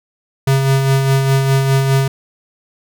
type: tone with tremolo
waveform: square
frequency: 135.3 Hz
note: C#3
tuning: 42 cents flat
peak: -10 dBFS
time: 0.47-2.08 s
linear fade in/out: 5 ms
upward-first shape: sine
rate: 4.9 Hz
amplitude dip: 40%
effects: none